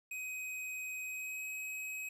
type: tone with pitch glide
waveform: square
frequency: 2518 to 2540 Hz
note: D#7 to D#7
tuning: +20 to +35 cents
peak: -40 dBFS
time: 0.11-2.09 s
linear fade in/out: 5 ms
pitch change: +15 cents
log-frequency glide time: 1.06-1.44 s
effects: 11-bit